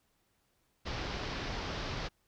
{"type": "low-pass noise", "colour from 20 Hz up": "pink", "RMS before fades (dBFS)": -38, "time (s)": [0.85, 2.09], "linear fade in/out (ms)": 20, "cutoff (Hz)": 5500, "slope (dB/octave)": 48, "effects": ["pink hiss -75 dBFS RMS until 2.27 s"]}